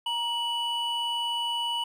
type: tone pair together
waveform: triangle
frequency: 939 / 2954 Hz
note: A#5 / F#7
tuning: +12 / -3 cents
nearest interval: octave + minor sixth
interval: 1985 cents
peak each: -29 / -27 dBFS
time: 0.06-1.84 s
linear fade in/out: 5 ms
effects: none

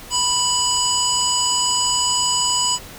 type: harmonic tone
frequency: 987.8 Hz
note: B5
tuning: in tune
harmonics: 1 / 3 / 5 / 7 / 8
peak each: -23 / -23 / -23 / -23 / -23 dBFS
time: 0.1-2.79 s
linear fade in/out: 50 ms
effects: pink hiss -38 dBFS RMS until 2.98 s

